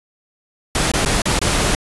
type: noise with dropouts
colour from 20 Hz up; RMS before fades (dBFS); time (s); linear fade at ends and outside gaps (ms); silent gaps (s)
pink; -17; 0.75-1.75; 2; 0.917-0.937 / 1.05-1.059 / 1.219-1.255 / 1.391-1.415
effects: resampled to 24000 Hz